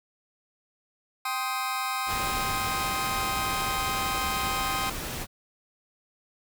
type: chord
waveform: sawtooth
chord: C minor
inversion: second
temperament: just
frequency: 784.9 / 1046.5 / 1255.8 Hz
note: G5 / C6 / Eb6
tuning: +2 / 0 / +16 cents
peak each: -29 / -28 / -28 dBFS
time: 1.25-4.9 s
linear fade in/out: 5 ms
type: noise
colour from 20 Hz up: pink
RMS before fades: -34 dBFS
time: 2.06-5.27 s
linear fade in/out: 50 ms
effects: none